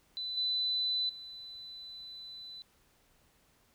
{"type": "tone with level steps", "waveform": "sine", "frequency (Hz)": 4000, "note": "B7", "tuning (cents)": 21, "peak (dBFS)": [-35, -29, -44], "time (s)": [0.17, 2.62], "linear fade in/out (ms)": 0, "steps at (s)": [0.37, 1.09], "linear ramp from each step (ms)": 5, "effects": ["pink hiss -68 dBFS RMS until 3.74 s"]}